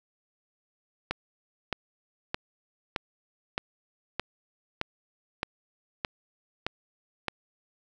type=click train; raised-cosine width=0.3 ms; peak=-12 dBFS; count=11; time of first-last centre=1.11-7.283 s; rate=1.62 Hz; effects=none